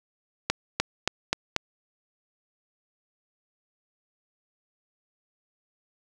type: accelerating click train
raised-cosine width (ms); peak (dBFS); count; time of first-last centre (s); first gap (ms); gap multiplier
0.2; -5; 5; 0.5-1.564; 300; 0.92
effects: none